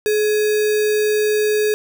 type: tone with sample-and-hold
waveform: sine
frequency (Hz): 424.6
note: G#4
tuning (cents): +38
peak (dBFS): -14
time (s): 0.06-1.74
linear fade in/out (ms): 0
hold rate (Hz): 2100
effects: none

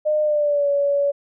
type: tone with pitch glide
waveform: sine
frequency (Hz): 608 to 567.3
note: D#5 to C#5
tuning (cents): -40 to +40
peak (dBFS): -16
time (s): 0.05-1.12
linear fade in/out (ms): 20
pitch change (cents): -120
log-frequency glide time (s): 0.22-0.69
effects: none

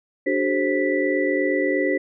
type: tone cluster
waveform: sine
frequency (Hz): 293.1 / 376 / 424.4 / 529 / 1971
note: D4 / F#4 / G#4 / C5 / B6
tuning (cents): -3 / +28 / +38 / +19 / -4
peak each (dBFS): -24 / -24 / -29 / -24 / -26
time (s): 0.26-1.98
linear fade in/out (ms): 10
effects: none

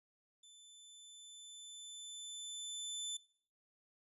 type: tone with level ramp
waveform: 25% pulse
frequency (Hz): 3520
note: A7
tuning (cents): 0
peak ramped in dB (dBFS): -55 to -35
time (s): 0.43-3.17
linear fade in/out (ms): 5
effects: noise-tail reverb RT60 0.5 s tail -21 dB re dry + resampled to 32000 Hz

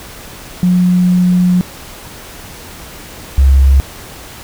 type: tone pair in turn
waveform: sine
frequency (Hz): 180 / 67.61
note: F#3 / C#2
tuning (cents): -47 / -43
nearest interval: octave + perfect fourth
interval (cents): 1696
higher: first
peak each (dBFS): -7 / -4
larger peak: second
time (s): 0.63-1.61 / 3.38-3.8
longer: first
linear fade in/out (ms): 0
effects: pink hiss -32 dBFS RMS until 4.43 s

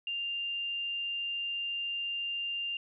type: tone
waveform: sine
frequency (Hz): 2794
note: F7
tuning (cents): 0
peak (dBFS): -32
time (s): 0.07-2.77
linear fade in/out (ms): 2
effects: none

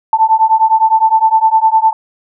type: beating tone pair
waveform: sine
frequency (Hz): 880 / 889.8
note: A5 / A5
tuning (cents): 0 / +19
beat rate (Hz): 9.8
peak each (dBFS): -10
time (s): 0.13-1.93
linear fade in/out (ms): 2
effects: none

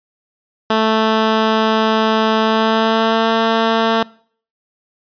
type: tone with pitch glide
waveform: 10% pulse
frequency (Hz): 220 to 225.5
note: A3 to A3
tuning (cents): 0 to +43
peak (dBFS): -4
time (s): 0.7-4.03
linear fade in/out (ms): 5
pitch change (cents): +43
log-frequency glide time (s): 2.4-3.29
effects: noise-tail reverb RT60 0.5 s tail -22 dB re dry + resampled to 11025 Hz

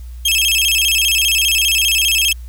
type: tone with vibrato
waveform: sawtooth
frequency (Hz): 2900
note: F#7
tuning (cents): -35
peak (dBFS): -9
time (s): 0.25-2.33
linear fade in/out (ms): 5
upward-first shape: square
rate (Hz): 15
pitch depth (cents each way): 180
effects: added 60 Hz sine -28 dBFS peak until 2.48 s + white hiss -51 dBFS RMS until 2.48 s

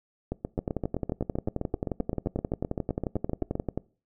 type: two click trains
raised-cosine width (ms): 2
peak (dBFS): -16 / -15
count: 26 / 37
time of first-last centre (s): 0.32-3.554 / 0.59-3.776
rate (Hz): 7.73 / 11.3
effects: noise-tail reverb RT60 0.4 s tail -23 dB re dry

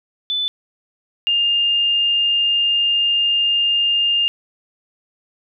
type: tone pair in turn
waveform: sine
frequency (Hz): 3500 / 2813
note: A7 / F7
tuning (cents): -10 / +12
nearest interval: major third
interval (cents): 378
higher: first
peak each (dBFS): -18 / -14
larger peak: second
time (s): 0.3-0.48 / 1.27-4.28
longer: second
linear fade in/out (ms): 0
effects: none

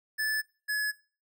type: tone pair in turn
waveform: square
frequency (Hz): 1737 / 1699.3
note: A6 / G#6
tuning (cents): -23 / +39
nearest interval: unison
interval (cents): 38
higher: first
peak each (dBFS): -28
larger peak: neither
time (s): 0.18-0.42 / 0.68-0.92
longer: neither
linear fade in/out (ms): 20
effects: noise-tail reverb RT60 0.4 s tail -22 dB re dry

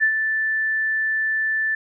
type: tone with ADSR envelope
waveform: sine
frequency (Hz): 1760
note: A6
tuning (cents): 0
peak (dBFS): -13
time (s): 0-1.75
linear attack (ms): 32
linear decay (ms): 82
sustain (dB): -6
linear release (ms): 4
effects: none

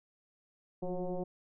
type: tone with frequency modulation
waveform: sine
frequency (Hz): 185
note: F#3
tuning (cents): 0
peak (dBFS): -33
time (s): 0.82-1.24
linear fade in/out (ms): 10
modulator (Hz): 180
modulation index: 2.7
effects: none

